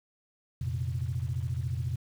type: chord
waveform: sine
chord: F suspended fourth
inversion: none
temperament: equal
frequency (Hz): 87.31 / 116.54 / 130.81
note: F2 / Bb2 / C3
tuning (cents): 0 / 0 / 0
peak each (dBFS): -33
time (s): 0.61-1.96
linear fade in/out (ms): 5
effects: tanh soft clip ceiling -21 dBFS + 9-bit